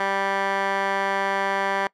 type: tone with band-pass filter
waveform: 15% pulse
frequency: 196 Hz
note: G3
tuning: in tune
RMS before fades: -24 dBFS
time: 0-1.87 s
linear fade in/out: 2 ms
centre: 1300 Hz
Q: 2.6
effects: noise-tail reverb RT60 0.1 s tail -23 dB re dry